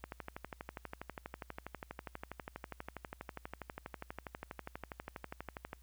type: click train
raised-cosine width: 0.5 ms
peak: -27 dBFS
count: 71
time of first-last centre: 0.04-5.731 s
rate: 12.3 Hz
effects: added 60 Hz sine -58 dBFS peak until 5.82 s + white hiss -70 dBFS RMS until 5.82 s